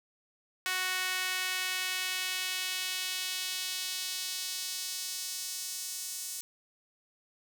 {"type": "tone with high-pass filter sweep", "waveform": "sawtooth", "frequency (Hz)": 370, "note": "F#4", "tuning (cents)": 0, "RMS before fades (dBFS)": -35, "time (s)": [0.66, 6.41], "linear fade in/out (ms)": 0, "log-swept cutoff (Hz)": [1700, 6900], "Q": 1.2, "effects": []}